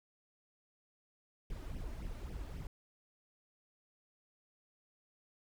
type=noise with flanger; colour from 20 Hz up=brown; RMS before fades=-43 dBFS; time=1.5-2.67 s; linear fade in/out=2 ms; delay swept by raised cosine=0.35 to 3.35 ms; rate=3.7 Hz; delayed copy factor=+0.75; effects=none